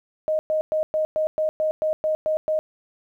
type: tone bursts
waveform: sine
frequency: 622.3 Hz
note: D#5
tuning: in tune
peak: -19 dBFS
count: 11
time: 0.28-2.59 s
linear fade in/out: 0 ms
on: 110 ms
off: 110 ms
effects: 10-bit